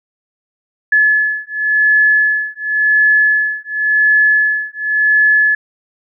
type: beating tone pair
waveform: sine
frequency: 1714 / 1714.92 Hz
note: A6 / A6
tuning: -46 / -45 cents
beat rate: 0.92 Hz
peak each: -13 dBFS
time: 0.92-5.55 s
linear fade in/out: 5 ms
effects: none